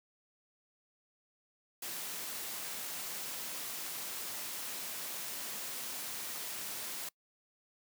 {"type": "noise", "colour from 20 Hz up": "white", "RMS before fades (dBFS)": -41, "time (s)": [1.82, 7.09], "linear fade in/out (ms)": 5, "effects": ["noise-tail reverb RT60 0.1 s tail -25 dB re dry", "high-pass 150 Hz 12 dB/octave"]}